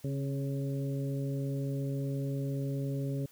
harmonic tone with a mistuned harmonic, 138.59 Hz, C#3, in tune, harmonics 1 / 2 / 3 / 4, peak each -32 / -38 / -42 / -44 dBFS, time 0.04-3.26 s, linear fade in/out 5 ms, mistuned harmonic 2, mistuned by -27 cents, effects white hiss -60 dBFS RMS until 3.31 s

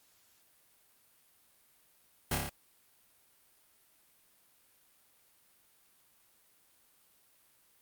pink noise with echo, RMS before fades -31 dBFS, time 2.31-2.35 s, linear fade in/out 5 ms, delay 29 ms, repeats 5, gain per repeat -2 dB, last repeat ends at 2.495 s, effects white hiss -67 dBFS RMS until 7.81 s + Opus 48 kbps

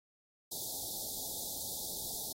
white band-stop noise, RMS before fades -40 dBFS, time 0.51-2.33 s, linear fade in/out 10 ms, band 880 to 3500 Hz, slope 96 dB/octave, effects AAC 48 kbps

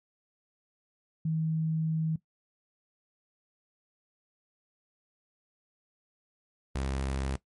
sine / sawtooth tone pair in turn, 159.5 / 67.06 Hz, D#3 / C2, +43 / +43 cents, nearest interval octave + minor third, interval 1500 cents, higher first, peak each -26 dBFS, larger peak neither, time 1.25-2.16 / 6.75-7.36 s, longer first, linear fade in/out 5 ms, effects noise-tail reverb RT60 0.1 s tail -17 dB re dry + MP3 48 kbps

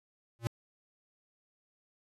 square tone with exponential growth, 116.5 Hz, A#2, 1 cent flat, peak -26 dBFS, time 0.39-0.47 s, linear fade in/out 0 ms, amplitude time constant 16 ms, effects resampled to 32000 Hz

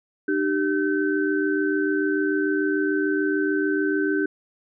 sine tone cluster, 302.3 / 389.1 / 1533 Hz, D#4 / G4 / G6, -50 / -13 / -39 cents, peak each -23 / -24 / -27 dBFS, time 0.28-4.26 s, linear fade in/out 5 ms, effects none

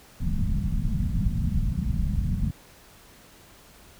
pink low-pass noise, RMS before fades -25 dBFS, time 0.2-2.51 s, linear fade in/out 10 ms, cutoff 220 Hz, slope 48 dB/octave, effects pink hiss -52 dBFS RMS until 3.99 s

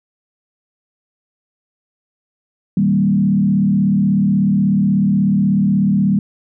sine tone with frequency modulation, 195.6 Hz, G3, 4 cents flat, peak -11 dBFS, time 2.77-6.19 s, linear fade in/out 2 ms, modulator 36.4 Hz, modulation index 0.98, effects none

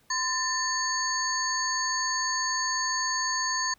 sine tone cluster, 1027 / 1786 / 4477 / 6550 Hz, C6 / A6 / C#8 / G#8, -33 / +25 / +16 / -25 cents, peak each -31 dBFS, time 0.1-3.74 s, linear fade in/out 5 ms, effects pink hiss -64 dBFS RMS until 3.78 s

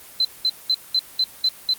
sine tone bursts, 4063 Hz, B7, 48 cents sharp, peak -15 dBFS, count 7, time 0.2-1.736 s, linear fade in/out 2 ms, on 48 ms, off 200 ms, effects white hiss -43 dBFS RMS until 1.78 s + Opus 24 kbps

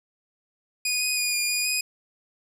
15% pulse tone with pitch steps, 2470 / 2493 / 2452 / 2421 / 2451 / 2493 Hz, D#7 / D#7 / D#7 / D#7 / D#7 / D#7, -13 / +3 / -26 / -48 / -27 / +3 cents, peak -16 dBFS, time 0.85-1.81 s, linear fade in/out 5 ms, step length 160 ms, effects none

